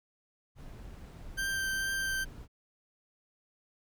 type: noise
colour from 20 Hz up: brown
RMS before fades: -46 dBFS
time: 0.55-2.48 s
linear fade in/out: 50 ms
type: tone with vibrato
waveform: 40% pulse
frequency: 1568 Hz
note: G6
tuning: in tune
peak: -30 dBFS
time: 1.37-2.25 s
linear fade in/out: 20 ms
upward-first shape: triangle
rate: 2.2 Hz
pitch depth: 11 cents each way
effects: none